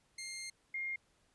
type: tone pair in turn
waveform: 15% pulse / sine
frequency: 2116 / 2126 Hz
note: C7 / C7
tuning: +19 / +27 cents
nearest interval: unison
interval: 8 cents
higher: second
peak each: -36 / -36 dBFS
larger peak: neither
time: 0.18-0.5 / 0.74-0.96 s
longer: first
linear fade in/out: 5 ms
effects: pink hiss -73 dBFS RMS until 1.34 s + resampled to 24000 Hz